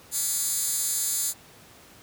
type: tone with high-pass filter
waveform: 10% pulse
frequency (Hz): 282.1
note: C#4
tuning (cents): +30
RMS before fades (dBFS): -27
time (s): 0.11-1.34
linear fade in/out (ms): 50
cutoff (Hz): 8100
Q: 1.7
effects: pink hiss -51 dBFS RMS until 2.02 s + high-pass 80 Hz 12 dB/octave